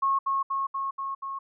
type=tone with echo; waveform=sine; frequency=1090 Hz; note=C#6; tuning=29 cents flat; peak=-21 dBFS; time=0.02-0.19 s; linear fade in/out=10 ms; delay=240 ms; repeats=5; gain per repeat=-2 dB; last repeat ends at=1.39 s; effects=none